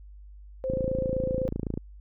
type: tone with pitch glide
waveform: sine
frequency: 523.3 to 518.8 Hz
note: C5 to C5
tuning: 0 to -15 cents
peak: -27 dBFS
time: 0.64-1.48 s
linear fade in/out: 0 ms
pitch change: -15 cents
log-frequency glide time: 1.01-1.31 s
type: click train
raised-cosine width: 3 ms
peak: -17 dBFS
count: 31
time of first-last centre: 0.7-1.775 s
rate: 27.9 Hz
effects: added 50 Hz sine -44 dBFS peak until 2 s